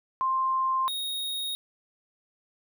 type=tone pair in turn; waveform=sine / square; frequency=1051 / 3745 Hz; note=C6 / A#7; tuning=+7 / +7 cents; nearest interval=octave + minor seventh; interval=2200 cents; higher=second; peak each=-23 / -30 dBFS; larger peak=first; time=0.21-0.88 / 0.88-1.55 s; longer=neither; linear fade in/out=0 ms; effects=none